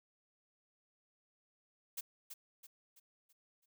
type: noise with echo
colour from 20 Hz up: blue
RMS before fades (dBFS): -41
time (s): 1.97-2.01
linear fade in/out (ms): 10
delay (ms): 330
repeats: 5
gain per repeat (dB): -7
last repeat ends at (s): 3.66
effects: none